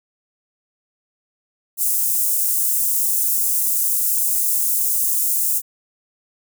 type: high-pass noise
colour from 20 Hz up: white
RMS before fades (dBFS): -19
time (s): 1.77-5.62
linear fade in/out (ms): 50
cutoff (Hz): 7700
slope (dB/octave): 24
effects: none